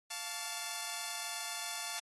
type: chord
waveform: 5% pulse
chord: F augmented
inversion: none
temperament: equal with one note detuned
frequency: 698.5 / 880 / 1137.9 Hz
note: F5 / A5 / C#6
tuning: 0 / 0 / +45 cents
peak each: -32 / -30 / -33 dBFS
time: 0.1-2 s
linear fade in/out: 10 ms
effects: AAC 32 kbps